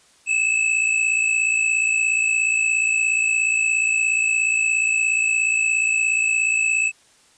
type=tone pair together; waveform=square; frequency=2567 / 2624 Hz; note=E7 / E7; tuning=-47 / -9 cents; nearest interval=unison; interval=38 cents; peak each=-24 / -19 dBFS; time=0.26-6.92 s; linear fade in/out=50 ms; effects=white hiss -55 dBFS RMS until 7.37 s + resampled to 22050 Hz